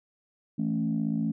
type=chord; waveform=sine; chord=A major; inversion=second; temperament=equal; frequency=164.81 / 220 / 277.2 Hz; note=E3 / A3 / C#4; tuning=0 / 0 / 0 cents; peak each=-30 / -27 / -31 dBFS; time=0.58-1.32 s; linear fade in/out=10 ms; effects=tanh soft clip ceiling -18 dBFS